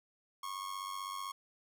45% pulse tone with amplitude modulation, 1092 Hz, C#6, 26 cents flat, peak -36 dBFS, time 0.43-1.32 s, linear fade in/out 5 ms, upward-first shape sine, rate 95.8 Hz, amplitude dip 70%, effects none

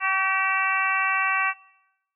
harmonic tone with a mistuned harmonic, 384.6 Hz, G4, 33 cents flat, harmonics 2 / 3 / 4 / 5 / 6 / 7, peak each -31 / -25 / -28 / -27 / -29 / -28 dBFS, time 0-1.54 s, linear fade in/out 50 ms, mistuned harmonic 3, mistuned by -21 cents, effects noise-tail reverb RT60 1.0 s tail -24 dB re dry

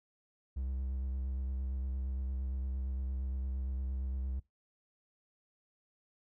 triangle tone with vibrato, 65.41 Hz, C2, in tune, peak -32 dBFS, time 0.56-4.4 s, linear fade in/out 10 ms, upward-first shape sine, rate 8.7 Hz, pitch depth 33 cents each way, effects noise-tail reverb RT60 0.2 s tail -22 dB re dry

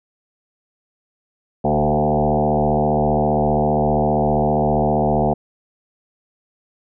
sine tone with frequency modulation, 449.4 Hz, A4, 37 cents sharp, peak -14 dBFS, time 1.64-5.34 s, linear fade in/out 10 ms, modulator 75.1 Hz, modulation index 4.7, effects none

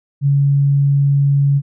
sine tone, 140.6 Hz, C#3, 25 cents sharp, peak -10 dBFS, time 0.21-1.62 s, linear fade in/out 50 ms, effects none

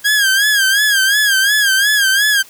sawtooth tone with vibrato, 1626 Hz, G#6, 37 cents flat, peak -7 dBFS, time 0.04-2.43 s, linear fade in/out 20 ms, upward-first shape sine, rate 2.8 Hz, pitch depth 96 cents each way, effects white hiss -42 dBFS RMS until 2.49 s + high-pass 60 Hz 12 dB/octave

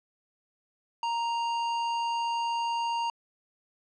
sine tone with hard clipping, 932.3 Hz, A#5, in tune, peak -29 dBFS, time 1.03-3.1 s, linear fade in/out 2 ms, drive 13 dB, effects low-pass 6000 Hz 12 dB/octave

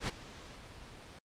pink noise with ADSR envelope, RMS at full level -33 dBFS, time 0-1.19 s, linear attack 83 ms, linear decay 19 ms, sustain -17 dB, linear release 6 ms, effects low-pass 6000 Hz 12 dB/octave + Opus 48 kbps

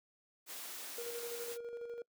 white high-pass noise, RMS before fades -46 dBFS, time 0.46-1.58 s, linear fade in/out 50 ms, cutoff 250 Hz, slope 24 dB/octave
triangle tone with tremolo, 472.7 Hz, A#4, 24 cents sharp, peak -38 dBFS, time 0.98-2.02 s, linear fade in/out 2 ms, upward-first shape square, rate 12 Hz, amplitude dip 40%
effects noise-tail reverb RT60 0.1 s tail -25 dB re dry

